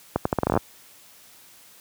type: accelerating click train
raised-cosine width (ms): 1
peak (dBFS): -6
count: 12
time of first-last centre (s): 0.16-0.574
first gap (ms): 94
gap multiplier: 0.79
effects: white hiss -51 dBFS RMS until 1.8 s + high-pass 60 Hz 12 dB/octave